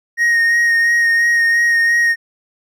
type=tone with vibrato; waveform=triangle; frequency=1864.7 Hz; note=A#6; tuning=in tune; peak=-9 dBFS; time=0.17-2.16 s; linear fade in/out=50 ms; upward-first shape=sine; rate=2.9 Hz; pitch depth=18 cents each way; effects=none